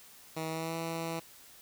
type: tone with pitch glide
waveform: 10% pulse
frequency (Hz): 160 to 164.88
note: D#3 to E3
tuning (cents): +49 to +1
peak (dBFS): -26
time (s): 0.36-1.2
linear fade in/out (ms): 10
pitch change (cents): +52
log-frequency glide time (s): 0.48-0.76
effects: white hiss -55 dBFS RMS until 1.61 s